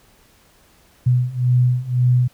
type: beating tone pair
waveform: sine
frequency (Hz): 123.47 / 125.37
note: B2 / B2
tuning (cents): 0 / +26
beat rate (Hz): 1.9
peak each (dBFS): -18 / -16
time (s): 1.06-2.28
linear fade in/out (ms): 10
effects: pink hiss -54 dBFS RMS until 2.33 s